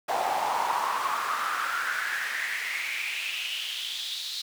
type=noise with high-pass filter sweep; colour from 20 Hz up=brown; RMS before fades=-30 dBFS; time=0.08-4.42 s; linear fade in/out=10 ms; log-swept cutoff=730 to 4100 Hz; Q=5.7; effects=none